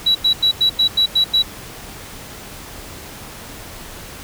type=tone bursts; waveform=sine; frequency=3912 Hz; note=B7; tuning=17 cents flat; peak=-10 dBFS; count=8; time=0.06-1.425 s; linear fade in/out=10 ms; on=91 ms; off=91 ms; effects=tanh soft clip ceiling -7 dBFS + pink hiss -35 dBFS RMS until 4.23 s